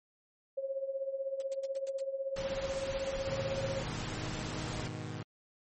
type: tone with tremolo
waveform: sine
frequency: 541 Hz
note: C#5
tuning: 42 cents flat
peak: -30 dBFS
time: 0.57-3.83 s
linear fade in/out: 10 ms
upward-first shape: triangle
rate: 16 Hz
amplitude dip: 80%
type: noise bursts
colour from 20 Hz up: blue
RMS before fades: -45 dBFS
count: 6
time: 1.4-2.006 s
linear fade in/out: 0 ms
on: 21 ms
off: 96 ms
type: noise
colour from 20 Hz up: pink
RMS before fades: -41 dBFS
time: 2.36-4.88 s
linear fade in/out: 5 ms
type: chord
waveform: sawtooth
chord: G# minor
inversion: none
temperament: equal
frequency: 103.83 / 123.47 / 155.56 Hz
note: G#2 / B2 / D#3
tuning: 0 / 0 / 0 cents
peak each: -39 dBFS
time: 3.27-5.23 s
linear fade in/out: 5 ms
effects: MP3 32 kbps